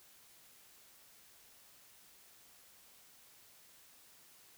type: silence
effects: white hiss -62 dBFS RMS until 4.57 s